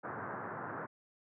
white band-pass noise, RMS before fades -42 dBFS, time 0.03-0.87 s, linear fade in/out 20 ms, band 100 to 1600 Hz, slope 48 dB/octave, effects none

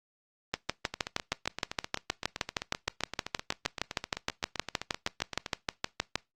two click trains, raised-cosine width 0.2 ms, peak -10 / -17 dBFS, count 37 / 36, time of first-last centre 0.54-6.156 / 0.94-5.462 s, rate 6.41 / 7.74 Hz, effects noise-tail reverb RT60 0.2 s tail -21 dB re dry + Opus 24 kbps

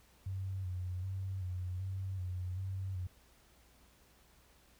sine tone with vibrato, 93.1 Hz, F#2, 11 cents sharp, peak -36 dBFS, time 0.26-3.07 s, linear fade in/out 5 ms, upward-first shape square, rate 1.3 Hz, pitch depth 44 cents each way, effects added 60 Hz sine -68 dBFS peak until 4.79 s + pink hiss -66 dBFS RMS until 4.79 s

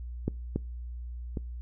clicks, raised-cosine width 3 ms, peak -14 / -15 / -20 dBFS, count 3, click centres 0.28 / 0.56 / 1.372 s, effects noise-tail reverb RT60 0.3 s tail -25 dB re dry + added 60 Hz sine -36 dBFS peak until 1.61 s

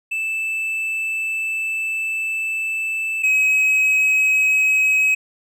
triangle tone pair in turn, 2637 / 2549 Hz, E7 / D#7, 0 / +41 cents, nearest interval minor second, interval 59 cents, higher first, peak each -19 / -12 dBFS, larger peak second, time 0.11-3.23 / 3.23-5.15 s, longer first, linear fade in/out 10 ms, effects none

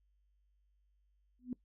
sine tone with exponential growth, 248.8 Hz, B3, 13 cents sharp, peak -32 dBFS, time 1.39-1.53 s, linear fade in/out 2 ms, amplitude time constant 29 ms, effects noise-tail reverb RT60 0.1 s tail -20 dB re dry + added 50 Hz sine -70 dBFS peak until 1.64 s

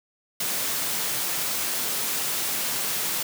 white high-pass noise, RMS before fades -27 dBFS, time 0.4-3.23 s, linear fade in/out 5 ms, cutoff 110 Hz, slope 24 dB/octave, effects none

